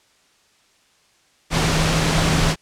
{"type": "tone in noise", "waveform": "sine", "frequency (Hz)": 160, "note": "D#3", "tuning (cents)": 49, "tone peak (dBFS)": -20, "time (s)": [1.5, 2.56], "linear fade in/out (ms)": 50, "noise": "pink", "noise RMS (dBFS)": -19, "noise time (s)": [1.5, 2.56], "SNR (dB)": -4, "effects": ["white hiss -58 dBFS RMS until 2.61 s", "low-pass 7000 Hz 12 dB/octave"]}